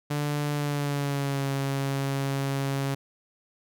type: tone with pitch glide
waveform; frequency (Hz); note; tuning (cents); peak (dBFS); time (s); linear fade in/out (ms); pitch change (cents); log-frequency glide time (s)
sawtooth; 146.6 to 137.58; D3 to C#3; -3 to -13; -22; 0.1-2.95; 10; -110; 0.53-1.49
effects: none